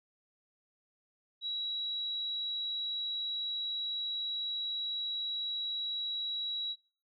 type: tone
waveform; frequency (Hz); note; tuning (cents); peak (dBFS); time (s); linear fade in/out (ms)
sine; 3886; B7; -29; -33; 1.41-6.76; 50
effects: noise-tail reverb RT60 0.5 s tail -24 dB re dry